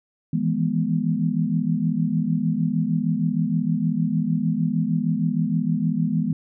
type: tone cluster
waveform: sine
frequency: 160.8 / 167.3 / 206.8 / 243.3 Hz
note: E3 / E3 / G#3 / B3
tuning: -43 / +26 / -7 / -26 cents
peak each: -25 dBFS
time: 0.33-6.33 s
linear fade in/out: 5 ms
effects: none